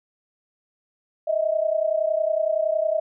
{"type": "tone pair together", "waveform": "sine", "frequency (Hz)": [622.3, 653.1], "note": ["D#5", "E5"], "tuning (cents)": [0, -16], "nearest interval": "minor second", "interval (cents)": 84, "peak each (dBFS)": [-22, -23], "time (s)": [1.27, 3], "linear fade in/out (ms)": 10, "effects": []}